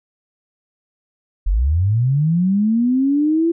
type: linear sweep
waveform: sine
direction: up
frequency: 39.67 to 340.3 Hz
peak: -13 dBFS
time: 1.46-3.52 s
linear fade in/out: 10 ms
effects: none